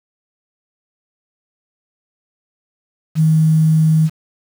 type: tone with quantisation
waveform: sine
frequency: 157.9 Hz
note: D#3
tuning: 26 cents sharp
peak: -9 dBFS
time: 3.15-4.1 s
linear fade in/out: 50 ms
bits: 6
effects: none